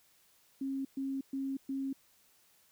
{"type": "tone bursts", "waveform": "sine", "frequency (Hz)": 270.5, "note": "C#4", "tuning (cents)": -42, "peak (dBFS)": -33, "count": 4, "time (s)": [0.61, 1.93], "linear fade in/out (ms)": 5, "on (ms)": 240, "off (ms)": 120, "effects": ["white hiss -67 dBFS RMS until 2.71 s"]}